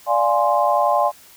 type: chord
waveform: sine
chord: D half-diminished seventh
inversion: none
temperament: equal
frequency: 587.3 / 698.5 / 830.6 / 1046.5 Hz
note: D5 / F5 / Ab5 / C6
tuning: 0 / 0 / 0 / 0 cents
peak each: -20 dBFS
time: 0.06-1.12 s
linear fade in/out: 50 ms
effects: white hiss -47 dBFS RMS until 1.36 s